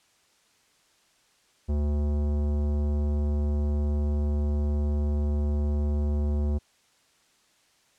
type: tone with tanh clipping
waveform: sine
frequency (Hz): 73.42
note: D2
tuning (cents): 0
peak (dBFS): -25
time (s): 1.68-6.59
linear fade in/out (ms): 20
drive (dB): 16
effects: white hiss -64 dBFS RMS until 7.98 s + low-pass 8000 Hz 12 dB/octave